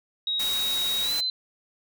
sine tone with pitch glide, 3800 to 4049 Hz, A#7 to B7, +33 to +42 cents, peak -24 dBFS, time 0.27-1.3 s, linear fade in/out 2 ms, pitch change +109 cents, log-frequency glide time 1.03-1.13 s
white noise, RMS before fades -33 dBFS, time 0.39-1.21 s, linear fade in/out 10 ms
effects none

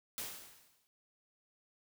white noise with exponential decay, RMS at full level -39 dBFS, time 0.18-0.87 s, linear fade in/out 0 ms, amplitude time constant 150 ms, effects none

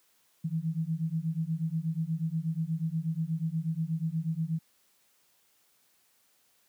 sine beating tone pair, 157.6 / 165.9 Hz, D#3 / E3, +23 / +11 cents, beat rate 8.3 Hz, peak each -31 dBFS, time 0.44-4.59 s, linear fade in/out 10 ms, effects white hiss -68 dBFS RMS until 6.68 s + high-pass 100 Hz 12 dB/octave

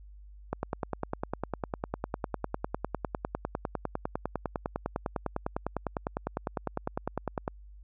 click train, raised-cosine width 1 ms, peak -16 dBFS, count 70, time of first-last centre 0.53-7.479 s, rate 9.93 Hz, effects added 50 Hz sine -47 dBFS peak until 7.83 s

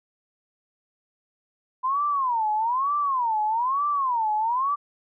sine tone with vibrato, 998 Hz, B5, 18 cents sharp, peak -21 dBFS, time 1.83-4.76 s, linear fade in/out 20 ms, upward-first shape sine, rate 1.1 Hz, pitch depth 280 cents each way, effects none

